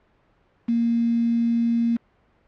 sine tone with quantisation, 233.1 Hz, A#3, in tune, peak -18 dBFS, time 0.68-1.97 s, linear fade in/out 10 ms, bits 6, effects pink hiss -62 dBFS RMS until 2.47 s + low-pass 2000 Hz 12 dB/octave

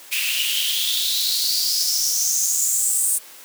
white noise with high-pass filter sweep, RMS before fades -21 dBFS, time 0.11-3.19 s, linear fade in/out 20 ms, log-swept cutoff 2500 to 8900 Hz, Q 6.3, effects white hiss -43 dBFS RMS until 3.44 s + high-pass 300 Hz 12 dB/octave

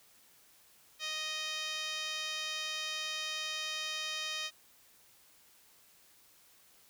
15% pulse tone with band-pass filter, 622.3 Hz, D#5, in tune, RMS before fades -38 dBFS, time 0.99-4.51 s, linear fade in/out 50 ms, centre 4000 Hz, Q 7.4, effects white hiss -63 dBFS RMS until 6.89 s

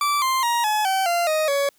40% pulse tone with pitch steps, 1163 / 1048.2 / 944.6 / 851.4 / 767.3 / 691.5 / 623.2 / 561.7 Hz, D6 / C6 / A#5 / G#5 / G5 / F5 / D#5 / C#5, -17 / +3 / +23 / +43 / -37 / -17 / +3 / +23 cents, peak -18 dBFS, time 0.01-1.69 s, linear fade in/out 2 ms, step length 210 ms, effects white hiss -61 dBFS RMS until 1.78 s + high-pass 60 Hz 12 dB/octave

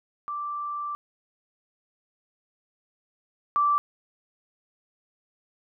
sine tone pair in turn, 1173 / 1167.5 Hz, D6 / D6, -2 / -11 cents, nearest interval unison, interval 9 cents, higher first, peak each -29 / -19 dBFS, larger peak second, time 0.28-0.95 / 3.56-3.78 s, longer first, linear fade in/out 0 ms, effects none

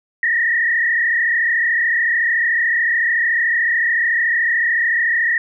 sine tone with frequency modulation, 1864.7 Hz, A#6, in tune, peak -14 dBFS, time 0.23-5.38 s, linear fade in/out 2 ms, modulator 33.7 Hz, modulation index 2.2, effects none

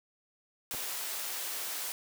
white high-pass noise, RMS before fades -37 dBFS, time 0.71-1.92 s, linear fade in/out 0 ms, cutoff 420 Hz, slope 12 dB/octave
clicks, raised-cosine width 1 ms, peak -29 dBFS, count 2, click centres 0.739 / 0.748 s
effects none

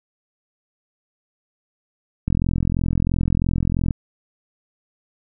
click train, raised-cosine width 5 ms, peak -8 dBFS, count 71, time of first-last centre 2.28-3.908 s, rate 43 Hz, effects none

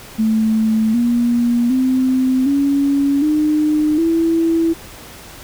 sine tone with pitch steps, 220 / 238.5 / 258.6 / 280.4 / 304 / 329.6 Hz, A3 / A#3 / C4 / C#4 / D#4 / E4, 0 / +40 / -20 / +20 / -40 / 0 cents, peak -12 dBFS, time 0.18-4.74 s, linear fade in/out 20 ms, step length 760 ms, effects pink hiss -37 dBFS RMS until 5.43 s

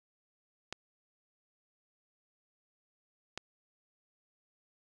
clicks, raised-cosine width 0.2 ms, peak -20 dBFS, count 2, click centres 0.726 / 3.376 s, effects resampled to 24000 Hz

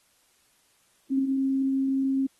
sine tone, 268.6 Hz, C4, 46 cents sharp, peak -22 dBFS, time 1.1-2.27 s, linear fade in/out 10 ms, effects white hiss -65 dBFS RMS until 2.39 s + AAC 32 kbps

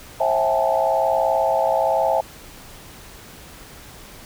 sine tone cluster, 536 / 654 / 754 / 813 / 874 Hz, C5 / E5 / F#5 / G#5 / A5, +42 / -14 / +32 / -37 / -12 cents, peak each -23 / -20 / -27 / -24 / -23 dBFS, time 0.2-2.21 s, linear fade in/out 5 ms, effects pink hiss -42 dBFS RMS until 4.25 s

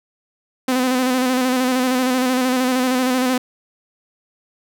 sawtooth tone with vibrato, 254.9 Hz, C4, 45 cents flat, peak -12 dBFS, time 0.68-3.38 s, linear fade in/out 5 ms, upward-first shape square, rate 13 Hz, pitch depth 32 cents each way, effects none

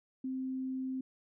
sine tone, 261 Hz, C4, 4 cents flat, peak -34 dBFS, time 0.24-1.01 s, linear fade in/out 5 ms, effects none

